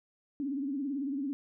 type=tone with vibrato; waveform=sine; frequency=277.2 Hz; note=C#4; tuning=in tune; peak=-31 dBFS; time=0.4-1.33 s; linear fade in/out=0 ms; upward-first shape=sine; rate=18 Hz; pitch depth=110 cents each way; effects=none